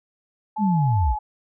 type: tone with vibrato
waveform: sine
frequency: 859 Hz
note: A5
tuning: 42 cents flat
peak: -25 dBFS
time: 0.56-1.19 s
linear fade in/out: 10 ms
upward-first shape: sine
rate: 2.7 Hz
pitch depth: 26 cents each way
type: linear sweep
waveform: sine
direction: down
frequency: 217.3 to 46.25 Hz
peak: -17 dBFS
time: 0.58-1.16 s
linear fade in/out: 50 ms
effects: none